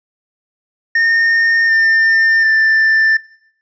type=tone with pitch steps; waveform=triangle; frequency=1829 / 1801.7 / 1774.9 Hz; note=A#6 / A6 / A6; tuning=-33 / +41 / +15 cents; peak=-8 dBFS; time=0.95-3.17 s; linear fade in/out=5 ms; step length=740 ms; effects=noise-tail reverb RT60 0.7 s tail -20 dB re dry + resampled to 16000 Hz